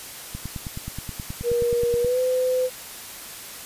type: click train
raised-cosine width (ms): 5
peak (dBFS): -19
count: 17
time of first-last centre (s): 0.35-2.047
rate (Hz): 9.43
type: tone with pitch glide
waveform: sine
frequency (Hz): 476.9 to 508.2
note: A#4 to B4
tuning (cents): +39 to +49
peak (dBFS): -19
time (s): 1.43-2.7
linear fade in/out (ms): 50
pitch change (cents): +110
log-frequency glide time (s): 1.99-2.19
effects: white hiss -38 dBFS RMS until 3.65 s + resampled to 32000 Hz